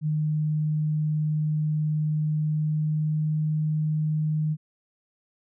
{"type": "tone with pitch glide", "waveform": "sine", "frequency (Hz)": [153.1, 154.16], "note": ["D#3", "D#3"], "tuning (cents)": [-28, -16], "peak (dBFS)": -22, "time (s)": [0.01, 4.57], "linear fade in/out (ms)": 50, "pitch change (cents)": 12, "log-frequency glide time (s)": [2.35, 3.36], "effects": []}